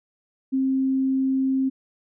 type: tone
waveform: sine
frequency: 265.4 Hz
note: C4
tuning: 25 cents sharp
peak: -19 dBFS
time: 0.52-1.7 s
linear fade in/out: 20 ms
effects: none